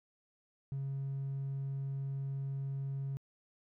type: tone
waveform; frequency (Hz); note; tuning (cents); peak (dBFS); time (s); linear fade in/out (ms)
triangle; 136.9; C#3; -21; -32; 0.72-3.17; 0
effects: tanh soft clip ceiling -31 dBFS